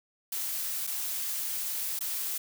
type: noise with dropouts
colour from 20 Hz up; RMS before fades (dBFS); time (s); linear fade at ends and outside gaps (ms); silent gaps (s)
blue; -33; 0.32-2.38; 5; 0.869-0.873 / 1.991-2.007
effects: none